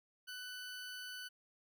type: tone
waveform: 20% pulse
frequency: 1495 Hz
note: F#6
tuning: 17 cents sharp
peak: -40 dBFS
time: 0.27-1.29 s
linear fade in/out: 20 ms
effects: none